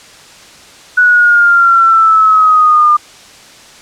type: exponential sweep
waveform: sine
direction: down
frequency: 1480 to 1200 Hz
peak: -4 dBFS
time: 0.97-2.97 s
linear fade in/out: 10 ms
effects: white hiss -37 dBFS RMS until 3.81 s + low-pass 7000 Hz 12 dB/octave